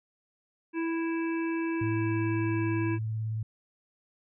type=harmonic tone; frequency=329.6 Hz; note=E4; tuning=in tune; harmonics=1 / 3 / 5 / 7 / 8; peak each=-28 / -40 / -41 / -44 / -43 dBFS; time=0.73-2.99 s; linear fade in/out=50 ms
type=tone with vibrato; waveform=sine; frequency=110 Hz; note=A2; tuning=in tune; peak=-29 dBFS; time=1.81-3.43 s; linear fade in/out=5 ms; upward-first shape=triangle; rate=18 Hz; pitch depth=26 cents each way
effects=none